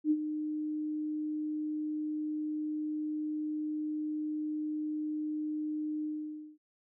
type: tone with ADSR envelope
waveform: sine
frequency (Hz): 304.9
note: D#4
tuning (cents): -35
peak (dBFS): -22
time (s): 0.04-6.58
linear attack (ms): 68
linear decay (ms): 53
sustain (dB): -10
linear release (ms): 540
effects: none